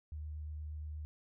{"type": "tone with vibrato", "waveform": "sine", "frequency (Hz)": 76.1, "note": "D#2", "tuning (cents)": -38, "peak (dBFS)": -40, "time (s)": [0.12, 1.05], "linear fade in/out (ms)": 0, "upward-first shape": "sine", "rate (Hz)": 8.5, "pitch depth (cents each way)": 11, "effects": []}